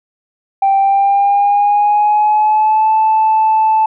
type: tone with pitch glide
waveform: sine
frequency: 784 to 874.9 Hz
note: G5 to A5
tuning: 0 to -10 cents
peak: -7 dBFS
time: 0.62-3.86 s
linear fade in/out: 5 ms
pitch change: +190 cents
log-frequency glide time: 0.79-2.92 s
effects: tanh soft clip ceiling -5 dBFS